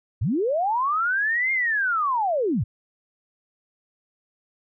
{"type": "linear two-way sweep", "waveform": "sine", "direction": "up then down", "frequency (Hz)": [77.78, 2139, 77.78], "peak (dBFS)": -20, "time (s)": [0.21, 2.64], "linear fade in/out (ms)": 10, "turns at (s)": 1.52, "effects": []}